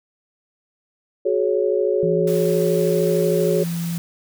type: chord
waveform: sine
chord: F# suspended second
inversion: none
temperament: equal with one note detuned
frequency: 370 / 423.1 / 554.4 Hz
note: F#4 / G#4 / C#5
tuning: 0 / +32 / 0 cents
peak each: -21 / -20 / -22 dBFS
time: 1.25-3.64 s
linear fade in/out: 10 ms
type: tone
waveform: sine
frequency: 169.3 Hz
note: E3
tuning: 46 cents sharp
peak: -22 dBFS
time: 2.03-3.98 s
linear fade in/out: 0 ms
type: noise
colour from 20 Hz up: white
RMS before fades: -36 dBFS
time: 2.27-3.98 s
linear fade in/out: 5 ms
effects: none